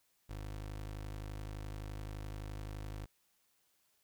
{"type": "tone", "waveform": "25% pulse", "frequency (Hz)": 51.7, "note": "G#1", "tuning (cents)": -7, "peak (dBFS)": -38, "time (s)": [0.29, 3.06], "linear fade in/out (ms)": 10, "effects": ["white hiss -75 dBFS RMS until 4.03 s"]}